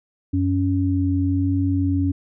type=tone pair together; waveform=sine; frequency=92.5 / 278.6 Hz; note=F#2 / C#4; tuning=0 / +9 cents; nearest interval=octave + perfect fifth; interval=1909 cents; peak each=-20 dBFS; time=0.33-2.12 s; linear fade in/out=10 ms; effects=none

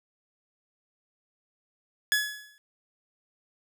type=tone with exponential decay; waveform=sawtooth; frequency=1696 Hz; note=G#6; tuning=36 cents sharp; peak=-16 dBFS; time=2.12-2.58 s; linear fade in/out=0 ms; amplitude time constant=100 ms; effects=none

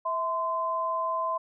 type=tone pair together; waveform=sine; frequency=652 / 1030.5 Hz; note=E5 / C6; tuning=-19 / -27 cents; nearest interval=minor sixth; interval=792 cents; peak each=-32 / -27 dBFS; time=0.05-1.38 s; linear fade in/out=10 ms; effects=none

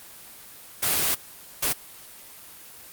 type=noise bursts at uneven times; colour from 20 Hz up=white; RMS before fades=-23 dBFS; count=2; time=0.82-1.15 / 1.62-1.73 s; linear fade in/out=10 ms; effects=white hiss -45 dBFS RMS until 2.92 s + Opus 24 kbps

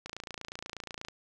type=click train; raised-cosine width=0.2 ms; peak=-22 dBFS; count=30; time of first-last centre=0.06-1.085 s; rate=28.3 Hz; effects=none

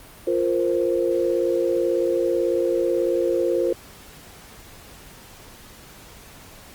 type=chord; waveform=sine; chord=F suspended fourth; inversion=none; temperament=just; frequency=349.2 / 465.6 / 523.8 Hz; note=F4 / Bb4 / C5; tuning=0 / -2 / +2 cents; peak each=-22 / -24 / -23 dBFS; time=0.27-3.73 s; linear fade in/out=5 ms; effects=pink hiss -45 dBFS RMS until 6.74 s + Opus 32 kbps

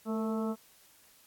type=harmonic tone with a mistuned harmonic; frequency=219.3 Hz; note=A3; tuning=6 cents flat; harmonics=1 / 2 / 3 / 4 / 5 / 6; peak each=-31 / -37 / -42 / -45 / -46 / -44 dBFS; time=0.05-0.56 s; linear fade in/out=50 ms; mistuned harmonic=2; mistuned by=+45 cents; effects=white hiss -61 dBFS RMS until 1.26 s + AAC 64 kbps

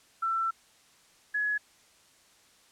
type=tone pair in turn; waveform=sine; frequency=1340 / 1688.3 Hz; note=E6 / G#6; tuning=+28 / +28 cents; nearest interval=major third; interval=400 cents; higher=second; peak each=-26 dBFS; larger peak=neither; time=0.22-0.51 / 1.34-1.58 s; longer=first; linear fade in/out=10 ms; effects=white hiss -61 dBFS RMS until 2.71 s + low-pass 9000 Hz 12 dB/octave

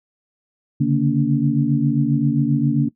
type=tone cluster; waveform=sine; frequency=139.9 / 147.4 / 231.4 / 285.8 Hz; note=C#3 / D3 / A#3 / D4; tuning=+16 / +7 / -13 / -47 cents; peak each=-20 dBFS; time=0.8-2.89 s; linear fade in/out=10 ms; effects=noise-tail reverb RT60 0.1 s tail -18 dB re dry

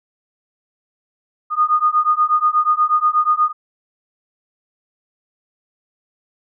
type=beating tone pair; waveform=sine; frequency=1225 / 1233.3 Hz; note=D#6 / D#6; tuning=-27 / -16 cents; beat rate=8.3 Hz; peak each=-16 dBFS; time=1.5-3.53 s; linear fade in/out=50 ms; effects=none

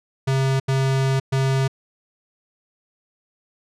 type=tone bursts at uneven times; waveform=square; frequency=134 Hz; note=C3; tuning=42 cents sharp; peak=-18 dBFS; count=3; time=0.27-0.6 / 0.68-1.2 / 1.32-1.68 s; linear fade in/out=10 ms; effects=low-pass 8000 Hz 12 dB/octave

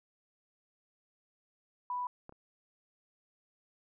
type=tone; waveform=sine; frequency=987.8 Hz; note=B5; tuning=in tune; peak=-33 dBFS; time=1.9-2.07 s; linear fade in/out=2 ms
type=clicks; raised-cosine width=1 ms; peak=-33 / -42 dBFS; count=2; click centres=2.294 / 2.324 s
effects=none

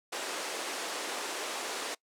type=band-pass noise; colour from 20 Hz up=pink; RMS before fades=-37 dBFS; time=0.12-1.95 s; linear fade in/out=10 ms; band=350 to 9800 Hz; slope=24 dB/octave; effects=noise-tail reverb RT60 0.1 s tail -23 dB re dry

